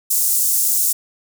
pink high-pass noise, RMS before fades -17 dBFS, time 0.1-0.93 s, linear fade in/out 10 ms, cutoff 7300 Hz, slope 24 dB/octave, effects none

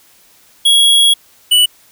square tone pair in turn, 3322 / 2960 Hz, G#7 / F#7, 0 / 0 cents, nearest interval major second, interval 200 cents, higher first, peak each -7 dBFS, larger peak neither, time 0.65-1.14 / 1.51-1.66 s, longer first, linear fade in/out 10 ms, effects white hiss -48 dBFS RMS until 1.91 s

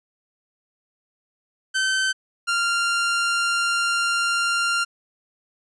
sawtooth tone pair in turn, 1539 / 1390.3 Hz, G6 / F6, -32 / -8 cents, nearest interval major second, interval 176 cents, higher first, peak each -16 dBFS, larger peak neither, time 1.74-2.13 / 2.47-4.85 s, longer second, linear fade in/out 20 ms, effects resampled to 22050 Hz

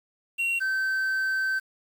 triangle tone pair in turn, 2743 / 1545.7 Hz, F7 / G6, -32 / -25 cents, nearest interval minor seventh, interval 993 cents, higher first, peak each -22 dBFS, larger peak neither, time 0.38-0.6 / 0.6-1.6 s, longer second, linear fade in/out 20 ms, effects 8-bit

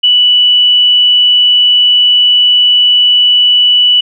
sine tone, 2960 Hz, F#7, in tune, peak -4 dBFS, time 0.03-4.01 s, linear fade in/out 10 ms, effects none

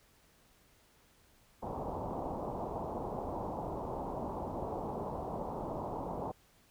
white low-pass noise, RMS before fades -39 dBFS, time 1.62-6.32 s, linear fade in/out 10 ms, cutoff 970 Hz, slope 48 dB/octave, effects pink hiss -66 dBFS RMS until 6.7 s

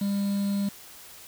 triangle tone with quantisation, 200 Hz, G3, 35 cents sharp, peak -22 dBFS, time 0.01-0.69 s, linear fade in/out 5 ms, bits 7, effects white hiss -47 dBFS RMS until 1.27 s

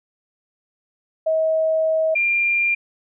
sine tone pair in turn, 638 / 2391 Hz, D#5 / D7, +43 / +30 cents, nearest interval octave + major seventh, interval 2287 cents, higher second, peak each -16 dBFS, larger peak neither, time 1.26-2.15 / 2.15-2.75 s, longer first, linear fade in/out 10 ms, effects none

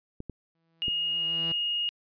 clicks, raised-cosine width 3 ms, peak -24 dBFS, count 3, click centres 0.204 / 0.297 / 0.882 s
sawtooth tone with exponential growth, 164.6 Hz, E3, 2 cents flat, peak -31 dBFS, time 0.55-1.52 s, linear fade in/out 2 ms, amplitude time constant 210 ms
sine tone, 2861 Hz, F7, 41 cents sharp, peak -26 dBFS, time 0.82-1.89 s, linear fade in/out 0 ms
effects resampled to 11025 Hz

